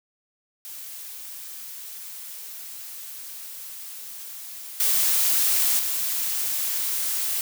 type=noise with level steps; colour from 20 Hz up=blue; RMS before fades=-38 / -21 / -26 dBFS; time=0.65-7.41 s; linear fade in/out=0 ms; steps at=4.8 / 5.79 s; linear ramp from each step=2 ms; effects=none